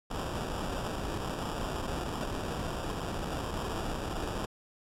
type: noise with sample-and-hold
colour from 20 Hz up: pink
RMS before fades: -35 dBFS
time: 0.1-4.46 s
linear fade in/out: 10 ms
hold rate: 2100 Hz
effects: low-pass 11000 Hz 12 dB/octave